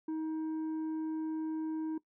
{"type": "tone with tanh clipping", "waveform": "sine", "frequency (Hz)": 315.9, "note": "D#4", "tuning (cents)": 26, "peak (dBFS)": -34, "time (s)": [0.08, 1.98], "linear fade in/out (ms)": 5, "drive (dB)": 5, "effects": ["noise-tail reverb RT60 0.1 s tail -19 dB re dry"]}